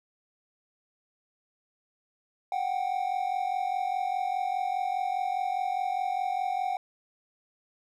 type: tone pair together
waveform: triangle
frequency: 733 / 777.9 Hz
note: F#5 / G5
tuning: -16 / -14 cents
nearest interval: minor second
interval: 102 cents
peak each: -28 dBFS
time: 2.52-6.77 s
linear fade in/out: 2 ms
effects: none